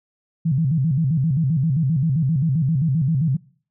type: tone with vibrato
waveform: sine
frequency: 146.83 Hz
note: D3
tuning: in tune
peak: -16 dBFS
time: 0.45-3.37 s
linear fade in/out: 10 ms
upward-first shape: square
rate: 7.6 Hz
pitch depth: 190 cents each way
effects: noise-tail reverb RT60 0.5 s tail -24 dB re dry